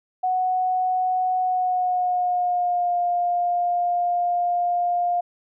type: tone with pitch glide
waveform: sine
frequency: 739 to 704.8 Hz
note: F#5 to F5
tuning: -2 to +16 cents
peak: -19 dBFS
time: 0.23-5.21 s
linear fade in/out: 10 ms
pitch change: -82 cents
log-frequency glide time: 1.4-2.97 s
effects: none